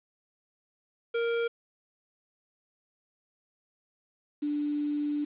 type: tone pair in turn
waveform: square / sine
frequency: 466.2 / 294 Hz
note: A#4 / D4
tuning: 0 / +2 cents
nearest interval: minor sixth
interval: 798 cents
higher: first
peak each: -27 / -27 dBFS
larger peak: neither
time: 1.14-1.48 / 4.42-5.25 s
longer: second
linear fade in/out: 10 ms
effects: resampled to 8000 Hz + 9-bit